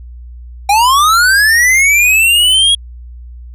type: linear sweep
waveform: square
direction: up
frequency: 785 to 3322 Hz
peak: -7 dBFS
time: 0.69-2.75 s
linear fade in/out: 5 ms
effects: added 60 Hz sine -28 dBFS peak until 3.54 s + resampled to 32000 Hz